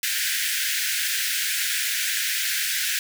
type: high-pass noise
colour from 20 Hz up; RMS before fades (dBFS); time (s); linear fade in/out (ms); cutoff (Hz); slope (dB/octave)
pink; -25; 0.03-2.99; 2; 1500; 96
effects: none